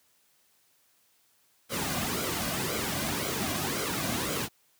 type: noise with flanger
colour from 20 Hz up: pink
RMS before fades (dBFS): -31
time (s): 1.69-4.49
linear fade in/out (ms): 50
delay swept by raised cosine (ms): 1.1 to 2.3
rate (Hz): 1.9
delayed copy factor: -0.6
effects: white hiss -67 dBFS RMS until 4.79 s + high-pass 80 Hz 12 dB/octave